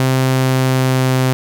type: tone with pitch glide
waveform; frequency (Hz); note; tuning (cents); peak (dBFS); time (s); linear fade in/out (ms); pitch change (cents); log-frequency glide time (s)
sawtooth; 130.81 to 129.61; C3 to C3; 0 to -16; -8; 0-1.33; 0; -16; 0.26-1.17
effects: none